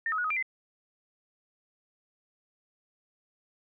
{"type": "tone with pitch steps", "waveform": "sine", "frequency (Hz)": [1815, 1273, 1456, 1260, 2374, 2050], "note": ["A#6", "D#6", "F#6", "D#6", "D7", "C7"], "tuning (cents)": [-47, 39, -28, 21, 18, -36], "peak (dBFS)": -27, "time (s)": [0.06, 0.426], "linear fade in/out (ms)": 2, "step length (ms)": 61, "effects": []}